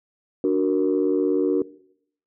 sine chord, D augmented, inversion none, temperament equal, 293.7 / 370 / 466.2 Hz, D4 / F#4 / A#4, 0 / 0 / 0 cents, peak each -21 / -20 / -23 dBFS, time 0.44-1.62 s, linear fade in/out 2 ms, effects noise-tail reverb RT60 0.7 s tail -20 dB re dry + tanh soft clip ceiling -11 dBFS

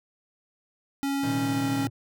square tone with pitch glide, 277.2 to 274.6 Hz, C#4 to C#4, 0 to -16 cents, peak -26 dBFS, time 1.03-1.87 s, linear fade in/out 0 ms, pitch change -16 cents, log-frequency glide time 1.23-1.66 s
sawtooth chord, C minor, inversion none, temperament just, 130.81 / 156.98 / 196.22 Hz, C3 / Eb3 / G3, 0 / +16 / +2 cents, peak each -34 / -31 / -36 dBFS, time 1.23-1.86 s, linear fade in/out 5 ms
triangle tone with vibrato, 116.54 Hz, A#2, in tune, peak -30 dBFS, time 1.24-1.9 s, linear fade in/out 20 ms, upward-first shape square, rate 2.8 Hz, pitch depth 17 cents each way
effects none

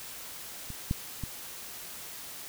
clicks, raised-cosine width 5 ms, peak -28 / -15 / -22 dBFS, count 3, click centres 0.703 / 0.911 / 1.237 s, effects white hiss -43 dBFS RMS until 2.48 s

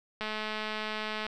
click train, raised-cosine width 0.3 ms, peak -19 dBFS, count 228, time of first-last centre 0.21-1.266 s, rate 215 Hz, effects none

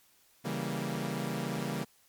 sawtooth chord, C# diminished seventh, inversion none, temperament equal, 138.59 / 164.81 / 196 / 233.1 Hz, C#3 / E3 / G3 / Bb3, 0 / 0 / 0 / 0 cents, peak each -34 dBFS, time 0.44-1.85 s, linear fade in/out 20 ms, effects white hiss -65 dBFS RMS until 2.08 s + MP3 96 kbps

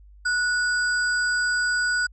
sine tone with sample-and-hold, 1468 Hz, F#6, 14 cents flat, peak -20 dBFS, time 0.25-2.07 s, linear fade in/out 10 ms, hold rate 6300 Hz, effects added 50 Hz sine -46 dBFS peak until 2.12 s + resampled to 22050 Hz

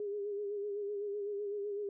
sine tone with vibrato, 408.3 Hz, G#4, 29 cents flat, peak -35 dBFS, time 0-1.89 s, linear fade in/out 2 ms, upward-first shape sine, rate 7.9 Hz, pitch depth 45 cents each way, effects none

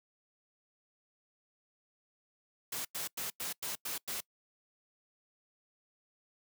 white noise bursts, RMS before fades -38 dBFS, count 7, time 2.72-4.206 s, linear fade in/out 5 ms, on 130 ms, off 96 ms, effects noise-tail reverb RT60 0.1 s tail -24 dB re dry + high-pass 100 Hz 12 dB/octave

